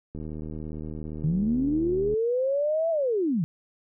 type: click train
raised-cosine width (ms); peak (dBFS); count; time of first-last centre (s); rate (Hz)
3; -24; 155; 0.15-2.14; 77.4
type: linear two-way sweep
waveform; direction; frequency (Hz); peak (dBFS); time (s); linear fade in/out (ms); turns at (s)
sine; up then down; 146.2 to 671 to 146.2; -22; 1.24-3.44; 0; 2.9
effects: none